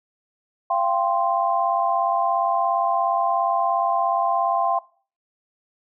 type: chord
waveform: sine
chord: F suspended second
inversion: none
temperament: equal with one note detuned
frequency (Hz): 686.9 / 784 / 1046.5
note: F5 / G5 / C6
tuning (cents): -29 / 0 / 0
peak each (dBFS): -23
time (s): 0.7-4.79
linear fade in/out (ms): 5
effects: noise-tail reverb RT60 0.4 s tail -19 dB re dry